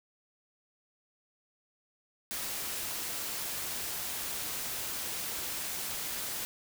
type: noise with amplitude modulation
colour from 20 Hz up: white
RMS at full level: -35 dBFS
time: 2.31-6.45 s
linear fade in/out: 0 ms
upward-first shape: sine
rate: 273 Hz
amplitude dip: 35%
effects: none